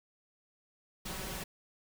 pink noise with comb filter, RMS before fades -40 dBFS, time 1.05-1.44 s, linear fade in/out 10 ms, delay 5.3 ms, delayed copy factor +0.7, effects none

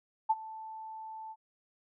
sine tone with ADSR envelope, 880 Hz, A5, in tune, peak -21 dBFS, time 0.29-1.36 s, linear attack 14 ms, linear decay 38 ms, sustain -20 dB, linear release 50 ms, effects none

